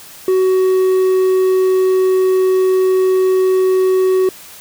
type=tone; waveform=triangle; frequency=374.4 Hz; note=F#4; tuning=20 cents sharp; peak=-8 dBFS; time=0.28-4.29 s; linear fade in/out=2 ms; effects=white hiss -37 dBFS RMS until 4.6 s